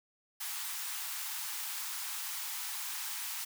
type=high-pass noise; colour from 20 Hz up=white; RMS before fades=-39 dBFS; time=0.4-3.45 s; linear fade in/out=10 ms; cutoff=780 Hz; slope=96 dB/octave; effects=none